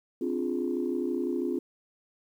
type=chord; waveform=sine; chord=D half-diminished seventh; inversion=third; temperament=equal; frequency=261.6 / 293.7 / 349.2 / 415.3 Hz; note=C4 / D4 / F4 / Ab4; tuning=0 / 0 / 0 / 0 cents; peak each=-31 / -35 / -30 / -35 dBFS; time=0.21-1.59 s; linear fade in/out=5 ms; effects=tanh soft clip ceiling -18 dBFS + 10-bit